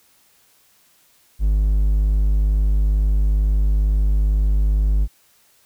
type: tone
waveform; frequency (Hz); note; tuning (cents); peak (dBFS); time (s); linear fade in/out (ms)
triangle; 51.1; G#1; -27; -12; 1.39-5.08; 50
effects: white hiss -57 dBFS RMS until 5.65 s